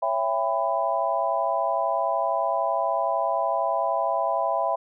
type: chord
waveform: sine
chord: C# half-diminished seventh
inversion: none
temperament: just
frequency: 554.4 / 665.2 / 798.3 / 997.9 Hz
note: C#5 / E5 / G5 / B5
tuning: 0 / +16 / +31 / +18 cents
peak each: -30 / -25 / -28 / -27 dBFS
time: 0.02-4.76 s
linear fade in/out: 10 ms
effects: none